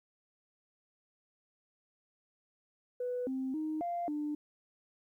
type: tone with pitch steps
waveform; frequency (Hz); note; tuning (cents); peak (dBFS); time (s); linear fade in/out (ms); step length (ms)
sine; 494.9 / 262.7 / 310.8 / 694 / 297.7; B4 / C4 / D#4 / F5 / D4; +4 / +7 / -2 / -11 / +24; -32; 3-4.35; 5; 270
effects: tanh soft clip ceiling -28 dBFS + 12-bit